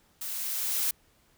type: noise with level ramp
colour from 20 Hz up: blue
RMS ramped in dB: -36 to -27 dBFS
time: 0.21-0.91 s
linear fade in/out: 5 ms
effects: pink hiss -65 dBFS RMS until 1.37 s